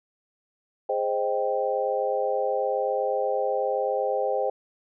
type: chord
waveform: sine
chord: Ab major seventh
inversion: none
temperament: equal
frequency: 415.3 / 523.3 / 622.3 / 784 Hz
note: Ab4 / C5 / Eb5 / G5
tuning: 0 / 0 / 0 / 0 cents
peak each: -30 / -26 / -30 / -29 dBFS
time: 0.89-4.5 s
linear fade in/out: 5 ms
effects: none